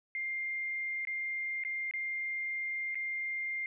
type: tone with dropouts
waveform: sine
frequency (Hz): 2108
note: C7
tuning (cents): +12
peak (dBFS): -33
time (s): 0.15-3.66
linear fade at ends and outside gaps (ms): 1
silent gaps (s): 1.051-1.072 / 1.637-1.649 / 1.911-1.937 / 2.946-2.954
effects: none